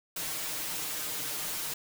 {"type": "noise with comb filter", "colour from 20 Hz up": "white", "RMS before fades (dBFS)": -35, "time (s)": [0.16, 1.74], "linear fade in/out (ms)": 5, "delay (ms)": 6.5, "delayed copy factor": 0.85, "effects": []}